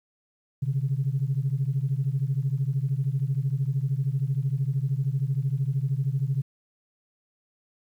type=beating tone pair; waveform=sine; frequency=130.4 / 143.4 Hz; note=C3 / D3; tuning=-5 / -41 cents; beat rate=13 Hz; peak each=-25 / -26 dBFS; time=0.62-6.42 s; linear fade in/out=10 ms; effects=tanh soft clip ceiling -16 dBFS + 10-bit